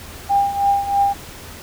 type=tone with tremolo; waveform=sine; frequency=800 Hz; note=G5; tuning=35 cents sharp; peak=-11 dBFS; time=0.29-1.14 s; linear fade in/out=20 ms; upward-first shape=triangle; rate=3.1 Hz; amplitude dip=80%; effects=added 80 Hz sine -40 dBFS peak until 1.62 s + pink hiss -37 dBFS RMS until 1.62 s